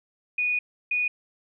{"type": "tone pair in turn", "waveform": "sine", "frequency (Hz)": [2467, 2467], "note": ["D#7", "D#7"], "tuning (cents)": [-15, -15], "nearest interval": "unison", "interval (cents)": 0, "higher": "neither", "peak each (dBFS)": -22, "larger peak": "neither", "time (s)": [[0.38, 0.59], [0.91, 1.08]], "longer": "first", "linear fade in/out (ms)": 5, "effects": []}